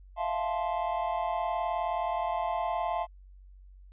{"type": "chord", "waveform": "triangle", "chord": "F major seventh", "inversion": "third", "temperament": "equal with one note detuned", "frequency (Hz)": [659.3, 698.5, 873.4, 1046.5], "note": ["E5", "F5", "A5", "C6"], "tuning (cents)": [0, 0, -13, 0], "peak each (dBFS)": [-33, -30, -32, -34], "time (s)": [0.16, 3.07], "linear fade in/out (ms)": 50, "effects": ["added 47 Hz sine -49 dBFS peak until 3.92 s", "resampled to 8000 Hz"]}